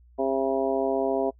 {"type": "harmonic tone with a mistuned harmonic", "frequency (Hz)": 134.2, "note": "C3", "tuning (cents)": 44, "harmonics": [2, 3, 4, 5, 6, 7], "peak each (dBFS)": [-30, -27, -30, -27, -37, -36], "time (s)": [0.18, 1.31], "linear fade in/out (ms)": 20, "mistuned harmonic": 7, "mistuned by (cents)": 40, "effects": ["noise-tail reverb RT60 0.1 s tail -26 dB re dry", "added 60 Hz sine -52 dBFS peak until 1.39 s"]}